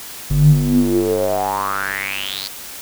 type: tone with band-pass filter sweep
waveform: square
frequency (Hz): 48.83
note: G1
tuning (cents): -6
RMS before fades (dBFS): -17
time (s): 0.3-2.48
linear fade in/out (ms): 10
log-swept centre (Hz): 110 to 4600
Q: 7.4
effects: white hiss -33 dBFS RMS until 2.81 s